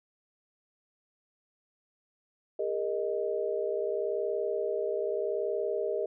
sine chord, Ab suspended second, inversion none, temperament equal with one note detuned, 405.4 / 466.2 / 622.3 Hz, Ab4 / Bb4 / Eb5, -42 / 0 / 0 cents, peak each -32 / -33 / -33 dBFS, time 2.59-6.06 s, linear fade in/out 5 ms, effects none

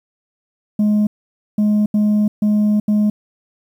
sine tone bursts at uneven times, 210 Hz, G#3, 19 cents sharp, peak -9 dBFS, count 5, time 0.79-1.07 / 1.58-1.86 / 1.94-2.28 / 2.42-2.8 / 2.88-3.1 s, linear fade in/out 5 ms, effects tanh soft clip ceiling -11 dBFS + 8-bit

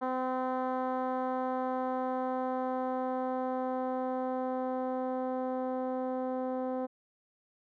10% pulse tone with low-pass filter sweep, 257 Hz, C4, 31 cents flat, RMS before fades -33 dBFS, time 0.01-6.87 s, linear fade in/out 20 ms, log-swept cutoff 970 to 570 Hz, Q 1.2, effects none

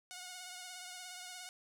5% pulse tone with vibrato, 727 Hz, F#5, 31 cents flat, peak -34 dBFS, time 0.11-1.49 s, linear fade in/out 0 ms, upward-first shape triangle, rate 17 Hz, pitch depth 37 cents each way, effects none

